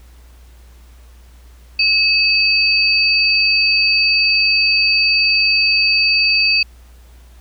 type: tone pair together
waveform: sine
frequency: 2580 / 4601 Hz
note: E7 / D8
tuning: -38 / -36 cents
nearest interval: minor seventh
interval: 1002 cents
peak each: -14 dBFS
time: 1.79-6.63 s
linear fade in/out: 5 ms
effects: added 60 Hz sine -40 dBFS peak until 7.4 s + pink hiss -52 dBFS RMS until 7.4 s